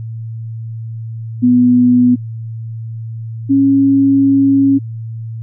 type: tone pair in turn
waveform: sine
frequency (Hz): 246.9 / 274.7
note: B3 / C#4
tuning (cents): 0 / -16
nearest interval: major second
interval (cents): 184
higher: second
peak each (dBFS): -6 / -7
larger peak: first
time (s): 1.42-2.16 / 3.49-4.79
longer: second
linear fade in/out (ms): 20
effects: added 113 Hz sine -22 dBFS peak until 5.42 s